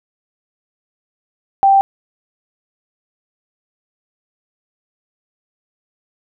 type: tone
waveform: sine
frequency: 784 Hz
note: G5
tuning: in tune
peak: -7 dBFS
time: 1.63-1.81 s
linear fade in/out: 0 ms
effects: none